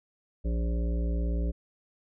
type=harmonic tone; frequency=58 Hz; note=A#1; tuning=8 cents flat; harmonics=1 / 3 / 5 / 7 / 9 / 10; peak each=-26 / -36 / -40 / -43 / -45 / -46 dBFS; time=0.44-1.52 s; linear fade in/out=20 ms; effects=none